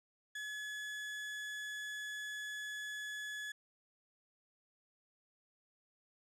35% pulse tone, 1703 Hz, G#6, 43 cents sharp, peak -39 dBFS, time 0.35-3.52 s, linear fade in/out 5 ms, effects low-pass 9000 Hz 12 dB/octave

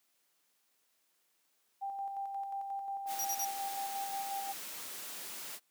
sine tone with tremolo, 790 Hz, G5, 13 cents sharp, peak -35 dBFS, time 1.81-4.53 s, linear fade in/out 20 ms, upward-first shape square, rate 5.6 Hz, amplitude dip 35%
white noise, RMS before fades -44 dBFS, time 3.06-5.6 s, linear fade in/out 50 ms
sawtooth tone bursts, 5760 Hz, F#8, 47 cents flat, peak -31 dBFS, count 3, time 3.19-3.449 s, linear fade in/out 2 ms, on 57 ms, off 44 ms
effects white hiss -75 dBFS RMS until 5.7 s + high-pass 200 Hz 12 dB/octave

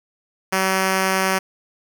5% pulse tone, 190 Hz, F#3, 46 cents sharp, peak -6 dBFS, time 0.52-1.39 s, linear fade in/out 10 ms, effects none

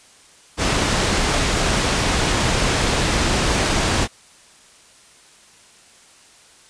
pink low-pass noise, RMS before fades -19 dBFS, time 0.57-4.08 s, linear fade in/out 50 ms, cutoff 7800 Hz, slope 12 dB/octave, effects white hiss -49 dBFS RMS until 6.69 s + resampled to 22050 Hz

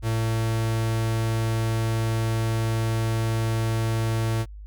45% pulse tone, 112.5 Hz, A2, 39 cents sharp, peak -22 dBFS, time 0.02-4.46 s, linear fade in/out 50 ms, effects added 51 Hz sine -37 dBFS peak until 4.66 s

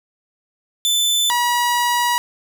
sawtooth tone pair in turn, 3520 / 964.6 Hz, A7 / B5, 0 / -41 cents, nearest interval octave + minor seventh, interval 2241 cents, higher first, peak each -12 / -12 dBFS, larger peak neither, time 0.85-1.3 / 1.3-2.18 s, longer second, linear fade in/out 0 ms, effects none

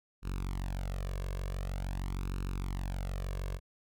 sawtooth tone with flanger, 46.46 Hz, F#1, 8 cents sharp, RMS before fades -36 dBFS, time 0.22-3.6 s, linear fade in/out 50 ms, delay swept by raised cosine 0.74 to 1.84 ms, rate 0.46 Hz, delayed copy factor +0.8, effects none

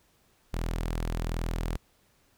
sawtooth tone, 41.23 Hz, E1, 1 cent sharp, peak -25 dBFS, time 0.53-1.77 s, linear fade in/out 10 ms, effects pink hiss -66 dBFS RMS until 2.37 s

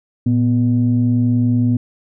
sine tone pair together, 115.2 / 245.9 Hz, A#2 / B3, -20 / -7 cents, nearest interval octave + minor second, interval 1313 cents, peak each -14 dBFS, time 0.26-1.77 s, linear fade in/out 5 ms, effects tanh soft clip ceiling -6 dBFS

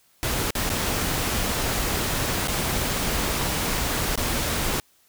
pink noise with dropouts, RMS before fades -25 dBFS, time 0.23-4.8 s, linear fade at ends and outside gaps 0 ms, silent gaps 0.506-0.552 / 0.693-0.701 / 2.474-2.482 / 4.156-4.176 s, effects white hiss -61 dBFS RMS until 5.08 s

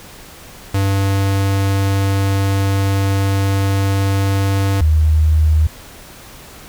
square / sine tone pair in turn, 98 / 77.78 Hz, G2 / D#2, 0 / 0 cents, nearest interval major third, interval 400 cents, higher first, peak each -14 / -9 dBFS, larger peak second, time 0.74-4.81 / 4.81-5.67 s, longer first, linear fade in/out 5 ms, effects pink hiss -38 dBFS RMS until 6.68 s

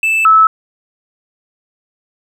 triangle / sine tone pair in turn, 2637 / 1304.1 Hz, E7 / E6, 0 / -19 cents, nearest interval octave, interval 1219 cents, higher first, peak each -9 / -4 dBFS, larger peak second, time 0.03-0.25 / 0.25-0.47 s, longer neither, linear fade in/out 2 ms, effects none

